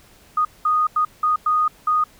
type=tone bursts at uneven times; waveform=sine; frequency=1237 Hz; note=D#6; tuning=10 cents flat; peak=-15 dBFS; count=6; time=0.37-0.45 / 0.65-0.87 / 0.96-1.05 / 1.23-1.36 / 1.46-1.68 / 1.87-2.04 s; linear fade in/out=5 ms; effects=pink hiss -51 dBFS RMS until 2.19 s